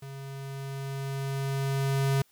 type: tone with level ramp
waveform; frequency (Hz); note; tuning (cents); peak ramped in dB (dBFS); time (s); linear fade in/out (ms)
square; 136.7; C#3; -24; -40 to -23; 0.02-2.22; 5
effects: white hiss -65 dBFS RMS until 2.31 s